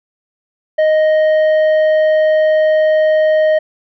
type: tone with tanh clipping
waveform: triangle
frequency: 622.3 Hz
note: D#5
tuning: in tune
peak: -10 dBFS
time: 0.78-3.59 s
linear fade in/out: 10 ms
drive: 11 dB
effects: none